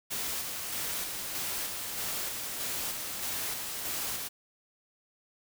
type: noise with tremolo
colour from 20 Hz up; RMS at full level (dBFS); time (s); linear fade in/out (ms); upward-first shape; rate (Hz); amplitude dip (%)
white; -34; 0.1-4.29; 20; square; 1.6; 30
effects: none